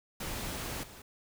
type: noise with level steps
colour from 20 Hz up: pink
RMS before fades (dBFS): -38 / -50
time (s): 0.2-1.02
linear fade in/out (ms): 5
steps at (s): 0.83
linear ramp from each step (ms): 5
effects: none